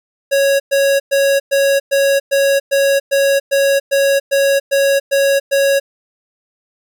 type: tone bursts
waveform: square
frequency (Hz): 553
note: C#5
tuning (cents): -4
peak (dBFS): -11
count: 14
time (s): 0.31-5.8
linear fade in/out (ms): 20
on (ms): 290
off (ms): 110
effects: none